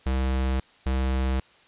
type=tone pair in turn; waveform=square; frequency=65.41 / 65.41 Hz; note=C2 / C2; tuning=0 / 0 cents; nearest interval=unison; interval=0 cents; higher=neither; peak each=-23 dBFS; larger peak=neither; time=0.06-0.6 / 0.86-1.4 s; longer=neither; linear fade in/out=5 ms; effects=white hiss -56 dBFS RMS until 1.67 s + resampled to 8000 Hz

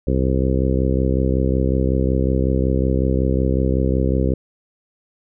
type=harmonic tone; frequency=65.41 Hz; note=C2; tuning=in tune; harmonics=1 / 2 / 3 / 4 / 5 / 6 / 7 / 8; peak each=-19 / -22 / -24 / -25 / -26 / -27 / -27 / -28 dBFS; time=0.07-4.34 s; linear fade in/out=5 ms; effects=none

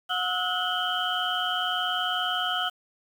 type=tone cluster; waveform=sine; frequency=727 / 1291 / 1453 / 2978 / 3159 Hz; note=F#5 / E6 / F#6 / F#7 / G7; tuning=-31 / -37 / -32 / +11 / +13 cents; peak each=-31 dBFS; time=0.09-2.7 s; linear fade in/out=20 ms; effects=tanh soft clip ceiling -13 dBFS + 8-bit

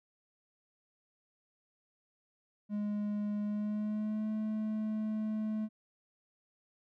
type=tone with pitch glide; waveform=triangle; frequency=207.7 to 215.9 Hz; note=G#3 to A3; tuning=0 to -33 cents; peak=-30 dBFS; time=2.69-5.69 s; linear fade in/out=50 ms; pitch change=+67 cents; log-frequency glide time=3.43-4.3 s; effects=none

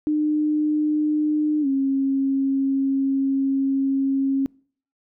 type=tone with pitch glide; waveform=sine; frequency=302.8 to 271.3 Hz; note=D#4 to C#4; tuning=-47 to -37 cents; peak=-18 dBFS; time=0.07-4.46 s; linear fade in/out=0 ms; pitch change=-190 cents; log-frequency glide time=1.61-1.67 s; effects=noise-tail reverb RT60 0.5 s tail -26 dB re dry

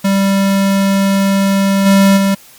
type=tone with level steps; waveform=square; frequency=196 Hz; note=G3; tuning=in tune; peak=-10 / -6 / -10 dBFS; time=0.04-2.35 s; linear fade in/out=10 ms; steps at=1.85 / 2.16 s; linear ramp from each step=20 ms; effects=white hiss -41 dBFS RMS until 2.58 s + MP3 96 kbps

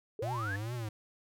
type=linear sweep; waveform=sine; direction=up; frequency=390.2 to 1760 Hz; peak=-35 dBFS; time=0.19-0.56 s; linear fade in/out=2 ms
type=tone with vibrato; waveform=square; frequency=110 Hz; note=A2; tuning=in tune; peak=-36 dBFS; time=0.22-0.89 s; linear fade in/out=5 ms; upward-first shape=triangle; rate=2.4 Hz; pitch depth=230 cents each way
effects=none

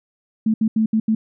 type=tone bursts at uneven times; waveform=sine; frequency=219.8 Hz; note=A3; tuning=2 cents flat; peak=-14 dBFS; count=5; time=0.46-0.54 / 0.61-0.68 / 0.76-0.86 / 0.93-1 / 1.08-1.15 s; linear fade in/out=5 ms; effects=none

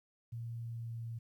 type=tone with pitch glide; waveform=sine; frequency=116.54 to 115.47 Hz; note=A#2 to A#2; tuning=0 to -16 cents; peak=-39 dBFS; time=0.32-1.19 s; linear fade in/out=10 ms; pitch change=-16 cents; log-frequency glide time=0.54-1.01 s; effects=12-bit

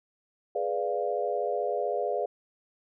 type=chord; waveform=sine; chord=G# diminished seventh; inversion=none; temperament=equal with one note detuned; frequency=418 / 493.9 / 587.3 / 698.5 Hz; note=G#4 / B4 / D5 / F5; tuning=+11 / 0 / 0 / 0 cents; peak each=-32 dBFS; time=0.55-2.26 s; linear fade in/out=5 ms; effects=none

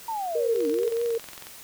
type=linear two-way sweep; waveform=sine; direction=down then up; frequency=932.3 to 277.2 to 471 Hz; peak=-27 dBFS; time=0.08-0.92 s; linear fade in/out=5 ms; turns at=0.68 s
type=tone with vibrato; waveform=sine; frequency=466.2 Hz; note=A#4; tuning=in tune; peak=-23 dBFS; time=0.35-1.18 s; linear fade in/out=5 ms; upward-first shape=triangle; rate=4.7 Hz; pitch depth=35 cents each way
type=click train; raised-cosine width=0.2 ms; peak=-23 dBFS; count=21; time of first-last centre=0.56-1.469 s; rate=22 Hz
effects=white hiss -45 dBFS RMS until 1.63 s

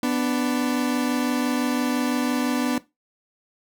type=tone pair together; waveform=40% pulse; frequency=247.8 / 293.7 Hz; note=B3 / D4; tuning=+6 / 0 cents; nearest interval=minor third; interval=294 cents; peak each=-22 / -24 dBFS; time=0.03-2.78 s; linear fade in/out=2 ms; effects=noise-tail reverb RT60 0.2 s tail -17 dB re dry

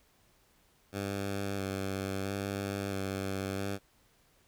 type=tone with vibrato; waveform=10% pulse; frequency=98 Hz; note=G2; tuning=in tune; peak=-25 dBFS; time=0.92-3.79 s; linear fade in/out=50 ms; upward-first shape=square; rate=0.75 Hz; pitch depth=21 cents each way; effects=pink hiss -67 dBFS RMS until 4.47 s

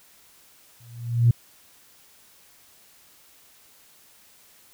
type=tone with exponential growth; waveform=sine; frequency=118.4 Hz; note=A#2; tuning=27 cents sharp; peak=-10 dBFS; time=0.8-1.31 s; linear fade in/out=5 ms; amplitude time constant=110 ms; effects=tanh soft clip ceiling -7 dBFS + white hiss -55 dBFS RMS until 4.73 s

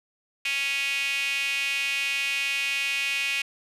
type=tone with high-pass filter; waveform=sawtooth; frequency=277.2 Hz; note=C#4; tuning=in tune; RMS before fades=-27 dBFS; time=0.45-3.42 s; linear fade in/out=5 ms; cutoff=2500 Hz; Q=6.5; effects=low-pass 12000 Hz 12 dB/octave

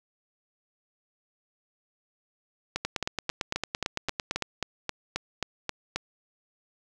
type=two click trains; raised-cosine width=0.2 ms; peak=-11 / -11 dBFS; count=15 / 13; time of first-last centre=2.85-4.423 / 2.76-5.96 s; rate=8.9 / 3.75 Hz; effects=none

